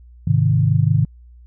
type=chord; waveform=sine; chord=Ab major; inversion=none; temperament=equal with one note detuned; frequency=104.31 / 130.81 / 155.56 Hz; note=Ab2 / C3 / Eb3; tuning=+8 / 0 / 0 cents; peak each=-17 dBFS; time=0.27-1.05 s; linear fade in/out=5 ms; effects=added 60 Hz sine -41 dBFS peak until 1.46 s